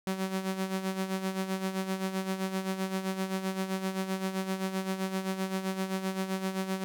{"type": "tone with tremolo", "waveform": "sawtooth", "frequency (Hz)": 190, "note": "F#3", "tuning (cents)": 46, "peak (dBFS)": -24, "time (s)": [0.07, 6.84], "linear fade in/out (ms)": 0, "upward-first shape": "sine", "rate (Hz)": 7.7, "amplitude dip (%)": 65, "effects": []}